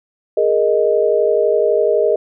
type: chord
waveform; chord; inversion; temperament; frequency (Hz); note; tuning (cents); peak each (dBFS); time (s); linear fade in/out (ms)
sine; Ab suspended second; none; just; 415.3 / 467.2 / 623; Ab4 / Bb4 / Eb5; 0 / +4 / +2; -16; 0.37-2.16; 5
effects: none